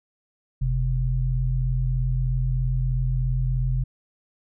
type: tone pair together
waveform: sine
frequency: 45.36 / 128.5 Hz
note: F#1 / C3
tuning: -34 / -31 cents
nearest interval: octave + tritone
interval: 1803 cents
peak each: -23 dBFS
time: 0.61-3.84 s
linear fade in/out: 10 ms
effects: none